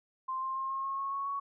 sine tone with pitch steps, 1046.5 / 1056.2 / 1066 / 1075.9 / 1085.9 / 1096 / 1106.2 / 1116.4 Hz, C6 / C6 / C6 / C6 / C#6 / C#6 / C#6 / C#6, 0 / +16 / +32 / +48 / -36 / -20 / -4 / +12 cents, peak -32 dBFS, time 0.28-1.4 s, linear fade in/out 10 ms, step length 140 ms, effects none

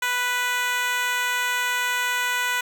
10% pulse tone with high-pass filter, 493.9 Hz, B4, in tune, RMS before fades -24 dBFS, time 0.02-2.61 s, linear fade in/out 5 ms, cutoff 1200 Hz, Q 1.4, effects none

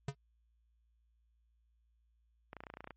square tone with exponential decay, 138.59 Hz, C#3, in tune, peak -33 dBFS, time 0.08-0.15 s, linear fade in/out 5 ms, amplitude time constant 15 ms
clicks, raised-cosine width 0.5 ms, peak -31 dBFS, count 12, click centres 2.531 / 2.567 / 2.605 / 2.637 / 2.668 / 2.701 / 2.739 / 2.771 / 2.806 / 2.843 / 2.874 / 2.907 s
effects added 57 Hz sine -70 dBFS peak until 2.96 s + MP3 32 kbps

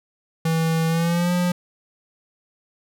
square tone with pitch glide, 162.8 to 177.53 Hz, E3 to F3, -21 to +29 cents, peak -19 dBFS, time 0.45-1.52 s, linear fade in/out 5 ms, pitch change +150 cents, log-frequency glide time 0.88-1.32 s, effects none

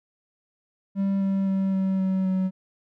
triangle tone with pitch steps, 196 / 194.31 / 192.63 / 190.97 / 189.32 / 187.69 Hz, G3 / G3 / G3 / G3 / F#3 / F#3, 0 / -15 / -30 / -45 / +40 / +25 cents, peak -19 dBFS, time 0.95-2.51 s, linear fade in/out 50 ms, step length 260 ms, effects none

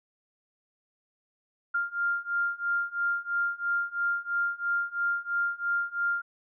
sine beating tone pair, 1396.9 / 1399.9 Hz, F6 / F6, 0 / +4 cents, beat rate 3 Hz, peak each -30 / -29 dBFS, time 1.74-6.22 s, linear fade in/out 10 ms, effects none

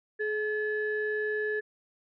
sine tone pair together, 424.9 / 1719 Hz, G#4 / A6, +40 / -41 cents, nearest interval 2 octaves, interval 2419 cents, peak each -29 / -31 dBFS, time 0.19-1.61 s, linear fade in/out 20 ms, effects tanh soft clip ceiling -20 dBFS

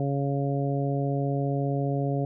harmonic tone, 139.6 Hz, C#3, 13 cents sharp, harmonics 1 / 2 / 3 / 4 / 5, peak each -26 / -31 / -33 / -34 / -35 dBFS, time 0-2.25 s, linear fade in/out 2 ms, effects none

